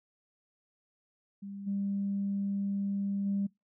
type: tone with level steps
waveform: sine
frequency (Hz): 198.9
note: G3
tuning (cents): +25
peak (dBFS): -39 / -29 / -27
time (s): 1.42-3.47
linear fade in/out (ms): 10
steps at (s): 1.66 / 3.25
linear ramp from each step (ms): 20
effects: noise-tail reverb RT60 0.2 s tail -25 dB re dry + tanh soft clip ceiling -23 dBFS